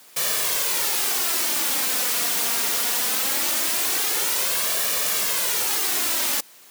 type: noise with flanger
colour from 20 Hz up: white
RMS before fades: -23 dBFS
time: 0.16-6.41 s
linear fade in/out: 10 ms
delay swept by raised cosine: 1.7 to 4.3 ms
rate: 0.21 Hz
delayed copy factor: +0.5
effects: white hiss -49 dBFS RMS until 6.7 s + high-pass 200 Hz 12 dB/octave